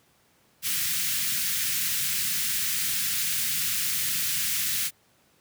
white band-stop noise, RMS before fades -27 dBFS, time 0.62-4.91 s, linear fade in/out 50 ms, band 200 to 1600 Hz, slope 24 dB/octave, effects pink hiss -63 dBFS RMS until 5.4 s + high-pass 100 Hz 12 dB/octave

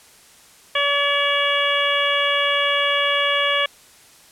harmonic tone with a mistuned harmonic, 570 Hz, C#5, 48 cents sharp, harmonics 1 / 2 / 3 / 4 / 5 / 6, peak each -24 / -24 / -24 / -24 / -24 / -24 dBFS, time 0.75-3.66 s, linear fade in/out 5 ms, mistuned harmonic 6, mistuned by -38 cents, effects white hiss -49 dBFS RMS until 4.31 s + low-pass 11000 Hz 12 dB/octave

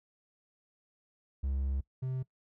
triangle tone pair in turn, 67.7 / 129.73 Hz, C#2 / C3, -40 / -14 cents, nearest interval major seventh, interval 1126 cents, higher second, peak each -28 / -30 dBFS, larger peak first, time 1.43-1.81 / 2.02-2.23 s, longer first, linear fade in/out 10 ms, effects noise-tail reverb RT60 0.1 s tail -20 dB re dry

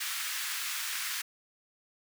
pink high-pass noise, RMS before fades -35 dBFS, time 0-1.22 s, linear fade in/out 10 ms, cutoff 1400 Hz, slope 24 dB/octave, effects none

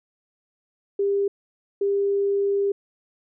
sine tone bursts at uneven times, 399.5 Hz, G4, 33 cents sharp, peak -19 dBFS, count 2, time 0.99-1.28 / 1.81-2.72 s, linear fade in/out 5 ms, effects none

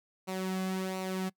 sawtooth tone with flanger, 187.9 Hz, F#3, 27 cents sharp, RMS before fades -34 dBFS, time 0.27-1.3 s, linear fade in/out 20 ms, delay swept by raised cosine 0.59 to 2.19 ms, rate 1.4 Hz, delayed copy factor -0.55, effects noise-tail reverb RT60 0.1 s tail -24 dB re dry

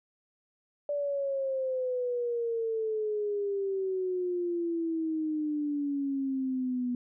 sine exponential sweep, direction down, 583 to 244.2 Hz, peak -28 dBFS, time 0.89-6.95 s, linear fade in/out 2 ms, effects none

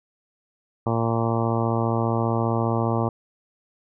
harmonic tone, 114.9 Hz, A#2, 25 cents flat, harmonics 1 / 2 / 3 / 4 / 5 / 6 / 7 / 8 / 9 / 10, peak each -24 / -27 / -29 / -30 / -31 / -32 / -32 / -33 / -34 / -34 dBFS, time 0.86-3.09 s, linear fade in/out 5 ms, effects none

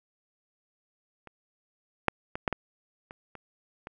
clicks, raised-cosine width 0.5 ms, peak -30 / -6 / -18 / -10 / -14 / -27 / -28 / -24 dBFS, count 8, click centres 1.273 / 2.083 / 2.355 / 2.478 / 2.527 / 3.109 / 3.353 / 3.871 s, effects none

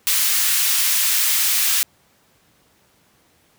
white high-pass noise, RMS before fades -18 dBFS, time 0.07-1.83 s, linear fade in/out 0 ms, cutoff 1700 Hz, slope 12 dB/octave, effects pink hiss -58 dBFS RMS until 3.58 s + high-pass 80 Hz 12 dB/octave

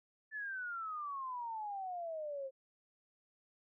sine exponential sweep, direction down, 1760 to 523.3 Hz, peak -39 dBFS, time 0.31-2.51 s, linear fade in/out 50 ms, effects none

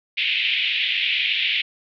pink band-pass noise, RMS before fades -22 dBFS, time 0.17-1.62 s, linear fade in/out 10 ms, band 2200 to 3500 Hz, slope 48 dB/octave, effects none

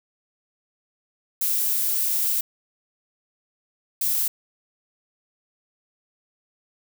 violet noise bursts at uneven times, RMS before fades -23 dBFS, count 2, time 1.41-2.41 / 4.01-4.28 s, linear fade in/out 5 ms, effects none

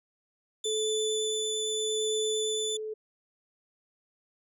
25% pulse tone with vibrato, 3500 Hz, A7, 10 cents flat, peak -26 dBFS, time 0.64-2.77 s, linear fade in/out 5 ms, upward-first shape sine, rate 8.8 Hz, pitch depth 8 cents each way
sine tone with tremolo, 433.1 Hz, A4, 27 cents flat, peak -28 dBFS, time 0.65-2.94 s, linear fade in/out 10 ms, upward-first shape sine, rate 0.81 Hz, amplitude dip 45%
effects none

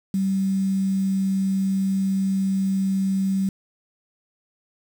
sine tone with quantisation, 192.9 Hz, G3, 28 cents flat, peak -19 dBFS, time 0.14-3.49 s, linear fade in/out 2 ms, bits 7, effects none

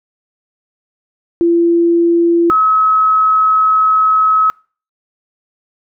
sine tone pair in turn, 340 / 1283.7 Hz, F4 / E6, -46 / -46 cents, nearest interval octave + major seventh, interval 2300 cents, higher second, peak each -8 dBFS, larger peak neither, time 1.41-2.5 / 2.5-4.5 s, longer second, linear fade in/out 0 ms, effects noise-tail reverb RT60 0.4 s tail -26 dB re dry

